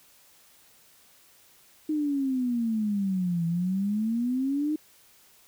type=exponential two-way sweep; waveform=sine; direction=down then up; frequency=311.1 to 165.7 to 311.1 Hz; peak=-24 dBFS; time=1.89-4.76 s; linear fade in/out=5 ms; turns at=3.46 s; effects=white hiss -58 dBFS RMS until 5.47 s